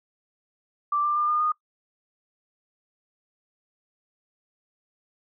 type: tone with pitch steps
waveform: sine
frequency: 1173 / 1186.6 / 1200.4 / 1214.4 / 1228.5 Hz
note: D6 / D6 / D6 / D#6 / D#6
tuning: -2 / +18 / +38 / -42 / -22 cents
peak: -21 dBFS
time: 0.92-1.52 s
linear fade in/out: 5 ms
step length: 120 ms
effects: noise-tail reverb RT60 0.1 s tail -20 dB re dry